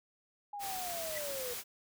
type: linear sweep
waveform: sine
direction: down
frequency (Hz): 830.6 to 476.3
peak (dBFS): -39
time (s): 0.53-1.54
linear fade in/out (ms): 5
type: noise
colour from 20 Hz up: white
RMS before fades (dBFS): -41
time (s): 0.59-1.64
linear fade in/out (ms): 50
type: tone with exponential growth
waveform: triangle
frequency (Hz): 1974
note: B6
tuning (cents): -1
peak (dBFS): -35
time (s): 1.09-1.18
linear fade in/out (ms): 2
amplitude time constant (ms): 19
effects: none